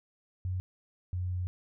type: tone pair in turn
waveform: sine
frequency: 92 / 90.47 Hz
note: F#2 / F#2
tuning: -9 / -38 cents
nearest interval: unison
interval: 29 cents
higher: first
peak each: -30 / -30 dBFS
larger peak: neither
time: 0.45-0.6 / 1.13-1.47 s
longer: second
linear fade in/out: 0 ms
effects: none